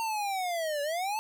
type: linear two-way sweep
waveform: square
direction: down then up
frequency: 918 to 566 to 889 Hz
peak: -30 dBFS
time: 0-1.19 s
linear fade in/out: 0 ms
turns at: 0.82 s
effects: none